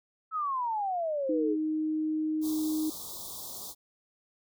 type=exponential sweep; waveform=sine; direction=down; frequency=1318.5 to 401.3 Hz; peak=-28 dBFS; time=0.31-1.57 s; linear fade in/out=50 ms
type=tone; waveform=sine; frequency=311.1 Hz; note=D#4; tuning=in tune; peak=-27 dBFS; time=1.29-2.9 s; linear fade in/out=5 ms
type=band-stop noise; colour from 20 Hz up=white; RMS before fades=-41 dBFS; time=2.41-3.75 s; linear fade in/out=50 ms; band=1200 to 3400 Hz; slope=96 dB/octave
effects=none